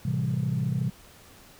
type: chord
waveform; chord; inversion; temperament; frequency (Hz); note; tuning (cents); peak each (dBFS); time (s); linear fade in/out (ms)
sine; A minor seventh; none; equal; 110 / 130.81 / 164.81 / 196; A2 / C3 / E3 / G3; 0 / 0 / 0 / 0; -32 / -26 / -29 / -32; 0.05-0.9; 5
effects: tanh soft clip ceiling -18 dBFS + pink hiss -52 dBFS RMS until 1.59 s